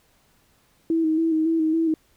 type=tone with vibrato; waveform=sine; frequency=321.3 Hz; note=E4; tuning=44 cents flat; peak=-18 dBFS; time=0.9-1.94 s; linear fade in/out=2 ms; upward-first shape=square; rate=3.6 Hz; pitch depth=32 cents each way; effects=pink hiss -62 dBFS RMS until 2.16 s